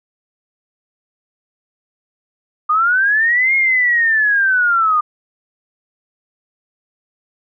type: linear two-way sweep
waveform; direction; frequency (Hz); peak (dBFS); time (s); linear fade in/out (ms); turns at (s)
sine; up then down; 1205 to 2160 to 1205; -11; 2.69-5.01; 10; 3.55
effects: none